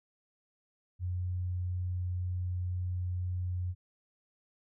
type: tone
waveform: sine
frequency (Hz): 90.2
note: F#2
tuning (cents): -44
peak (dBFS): -31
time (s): 0.99-3.75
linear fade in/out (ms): 50
effects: none